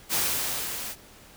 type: noise with level ramp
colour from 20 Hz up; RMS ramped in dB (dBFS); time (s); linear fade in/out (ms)
white; -24 to -36; 0.09-0.96; 50
effects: pink hiss -51 dBFS RMS until 1.36 s